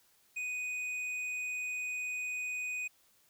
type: tone with hard clipping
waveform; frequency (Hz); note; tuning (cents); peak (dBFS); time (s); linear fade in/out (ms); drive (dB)
sine; 2489; D#7; 0; -36; 0.36-2.88; 10; 6
effects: white hiss -68 dBFS RMS until 3.29 s